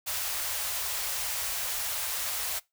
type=band-stop noise; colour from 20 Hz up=white; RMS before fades=-32 dBFS; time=0.06-2.6 s; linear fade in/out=20 ms; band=100 to 530 Hz; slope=24 dB/octave; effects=noise-tail reverb RT60 0.2 s tail -22 dB re dry